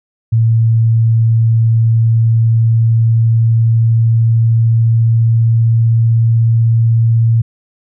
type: tone with pitch glide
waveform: sine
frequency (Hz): 113.6 to 114.52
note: A#2 to A#2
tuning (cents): -44 to -30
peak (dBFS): -7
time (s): 0.32-7.42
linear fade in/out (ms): 10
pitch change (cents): +14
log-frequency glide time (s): 1.36-6.04
effects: none